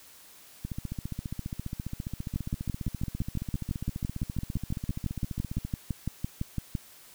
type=two click trains; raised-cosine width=5 ms; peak=-21 / -17 dBFS; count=75 / 27; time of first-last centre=0.65-5.65 / 2.36-6.752 s; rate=14.8 / 5.92 Hz; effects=white hiss -53 dBFS RMS until 7.14 s